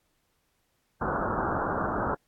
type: low-pass noise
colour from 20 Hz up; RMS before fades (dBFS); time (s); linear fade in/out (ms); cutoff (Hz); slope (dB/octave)
white; -29; 1.01-2.15; 5; 1500; 96
effects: pink hiss -73 dBFS RMS until 2.27 s + AAC 64 kbps